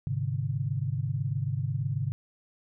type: tone cluster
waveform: sine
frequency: 103.8 / 131.7 / 150.1 Hz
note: G#2 / C3 / D3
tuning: 0 / +12 / +38 cents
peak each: -32 / -30 / -33 dBFS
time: 0.07-2.12 s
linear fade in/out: 0 ms
effects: none